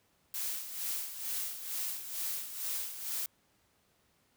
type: noise with tremolo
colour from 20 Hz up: blue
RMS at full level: -35 dBFS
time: 0.34-3.26 s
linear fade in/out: 2 ms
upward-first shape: sine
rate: 2.2 Hz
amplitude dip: 65%
effects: pink hiss -71 dBFS RMS until 4.36 s + high-pass 60 Hz 12 dB/octave